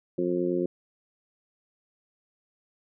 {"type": "harmonic tone", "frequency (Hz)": 88.6, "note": "F2", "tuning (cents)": 25, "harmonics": [2, 3, 4, 5, 6], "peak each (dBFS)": [-33, -32, -26, -36, -34], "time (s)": [0.18, 0.66], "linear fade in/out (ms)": 5, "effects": []}